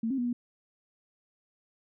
sine tone with pitch steps, 226.3 / 269.2 / 243.2 / 241.8 Hz, A3 / C4 / B3 / B3, +49 / +49 / -26 / -36 cents, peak -27 dBFS, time 0.03-0.33 s, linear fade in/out 5 ms, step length 75 ms, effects none

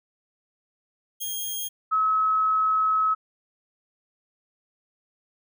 5% pulse / sine tone pair in turn, 3241 / 1286.2 Hz, G#7 / E6, -43 / -43 cents, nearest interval octave + major third, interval 1600 cents, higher first, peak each -20 / -19 dBFS, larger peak second, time 1.2-1.69 / 1.91-3.15 s, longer second, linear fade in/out 20 ms, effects none

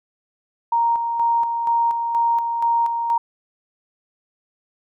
sine tone with tremolo, 932.3 Hz, A#5, in tune, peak -15 dBFS, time 0.72-3.18 s, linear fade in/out 5 ms, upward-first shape square, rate 2.1 Hz, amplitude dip 45%, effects none

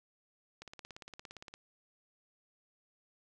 click train, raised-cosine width 0.2 ms, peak -30 dBFS, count 17, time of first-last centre 0.62-1.54 s, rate 17.4 Hz, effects none

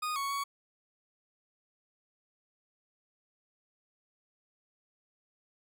40% pulse tone with pitch steps, 1236 / 1111 / 1120 Hz, D#6 / C#6 / C#6, -12 / +4 / +18 cents, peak -31 dBFS, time 0.02-0.44 s, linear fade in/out 10 ms, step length 140 ms, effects none

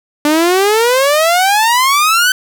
sawtooth exponential sweep, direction up, 292.2 to 1542 Hz, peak -5 dBFS, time 0.25-2.32 s, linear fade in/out 2 ms, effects none

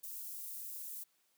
white high-pass noise, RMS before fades -45 dBFS, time 0.03-1.04 s, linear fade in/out 10 ms, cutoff 11000 Hz, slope 12 dB/octave, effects white hiss -75 dBFS RMS until 1.37 s + high-pass 150 Hz 12 dB/octave

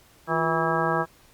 harmonic tone with a mistuned harmonic, 162.5 Hz, E3, 24 cents flat, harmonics 1 / 2 / 3 / 4 / 5 / 6 / 7 / 8 / 10, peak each -30 / -30 / -30 / -30 / -30 / -30 / -30 / -30 / -30 dBFS, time 0.27-1.06 s, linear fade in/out 50 ms, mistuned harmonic 2, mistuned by +110 cents, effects pink hiss -56 dBFS RMS until 1.33 s + Opus 48 kbps

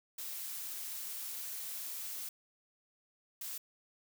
blue noise bursts at uneven times, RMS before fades -42 dBFS, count 2, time 0.18-2.29 / 3.41-3.58 s, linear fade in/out 5 ms, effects none

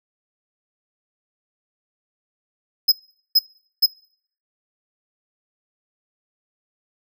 square tone bursts, 5090 Hz, D#8, 39 cents sharp, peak -11 dBFS, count 3, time 2.88-3.863 s, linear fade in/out 10 ms, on 41 ms, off 430 ms, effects noise-tail reverb RT60 0.6 s tail -25 dB re dry

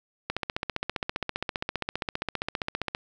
click train, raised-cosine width 0.3 ms, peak -12 dBFS, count 41, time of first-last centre 0.3-2.949 s, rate 15.1 Hz, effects none

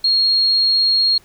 sine tone, 4271 Hz, C8, 35 cents sharp, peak -12 dBFS, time 0.04-1.18 s, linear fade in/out 5 ms, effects pink hiss -51 dBFS RMS until 1.24 s

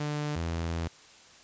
sawtooth tone pair in turn, 148.5 / 83.34 Hz, D3 / E2, +20 / +19 cents, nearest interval minor seventh, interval 1001 cents, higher first, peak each -26 dBFS, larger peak neither, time 0-0.36 / 0.36-0.88 s, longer second, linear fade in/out 5 ms, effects white hiss -54 dBFS RMS until 1.43 s + resampled to 16000 Hz

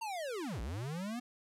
square linear two-way sweep, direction down then up, 932.3 to 50.5 to 250.2 Hz, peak -38 dBFS, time 0.01-1.2 s, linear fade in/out 10 ms, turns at 0.61 s, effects low-pass 12000 Hz 12 dB/octave + 13-bit

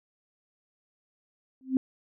sine tone with exponential growth, 261.6 Hz, C4, in tune, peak -17 dBFS, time 1.61-1.77 s, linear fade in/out 1 ms, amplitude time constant 33 ms, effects none

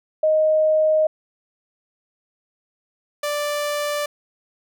sine / sawtooth tone pair in turn, 623 / 587.5 Hz, D#5 / D5, +2 / +1 cents, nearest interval minor second, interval 101 cents, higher first, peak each -14 / -18 dBFS, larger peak first, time 0.23-1.07 / 3.23-4.06 s, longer first, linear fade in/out 5 ms, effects none

